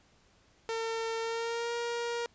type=tone with pitch glide; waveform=sawtooth; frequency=453 to 472 Hz; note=A#4 to A#4; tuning=-50 to +22 cents; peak=-28 dBFS; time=0.69-2.26 s; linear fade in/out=0 ms; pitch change=+72 cents; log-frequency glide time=1.19-1.74 s; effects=pink hiss -65 dBFS RMS until 2.34 s + resampled to 16000 Hz